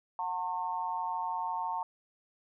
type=tone with amplitude modulation; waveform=sine; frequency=906 Hz; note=A#5; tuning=50 cents flat; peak=-27 dBFS; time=0.19-1.83 s; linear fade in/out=2 ms; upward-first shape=sine; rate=174 Hz; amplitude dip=95%; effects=none